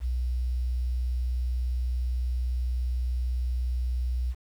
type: tone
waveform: sine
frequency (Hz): 61.74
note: B1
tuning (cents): 0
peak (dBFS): -25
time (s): 0-4.35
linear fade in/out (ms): 50
effects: 9-bit